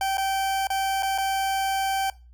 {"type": "tone with dropouts", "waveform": "40% pulse", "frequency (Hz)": 776, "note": "G5", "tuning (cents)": -18, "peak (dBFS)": -22, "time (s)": [0.01, 2.1], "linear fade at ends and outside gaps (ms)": 2, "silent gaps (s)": [[0.172, 0.18], [0.671, 0.702], [1.025, 1.03], [1.179, 1.183]], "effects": ["noise-tail reverb RT60 0.3 s tail -21 dB re dry", "added 60 Hz sine -47 dBFS peak until 2.33 s"]}